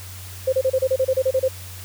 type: tone bursts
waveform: sine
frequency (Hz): 523.3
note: C5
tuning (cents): 0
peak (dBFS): -15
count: 12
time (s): 0.47-1.484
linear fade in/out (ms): 10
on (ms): 57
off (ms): 30
effects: added 92 Hz sine -36 dBFS peak until 1.84 s + white hiss -40 dBFS RMS until 1.84 s